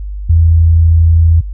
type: tone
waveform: sine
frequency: 82.5 Hz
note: E2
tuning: 2 cents sharp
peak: -4 dBFS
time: 0.29-1.41 s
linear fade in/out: 10 ms
effects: added 50 Hz sine -19 dBFS peak until 1.53 s